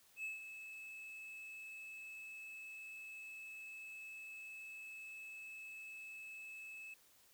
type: tone with ADSR envelope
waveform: triangle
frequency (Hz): 2600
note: E7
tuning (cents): -24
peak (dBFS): -38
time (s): 0.16-6.94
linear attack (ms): 80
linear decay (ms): 150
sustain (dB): -9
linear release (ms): 4
effects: white hiss -68 dBFS RMS until 7.33 s